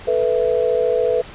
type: chord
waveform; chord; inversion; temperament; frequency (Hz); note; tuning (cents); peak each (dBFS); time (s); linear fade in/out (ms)
sine; A suspended second; none; equal; 440 / 493.9 / 659.3; A4 / B4 / E5; 0 / 0 / 0; -20 / -17 / -23; 0.07-1.22; 10
effects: pink hiss -38 dBFS RMS until 1.34 s + resampled to 8000 Hz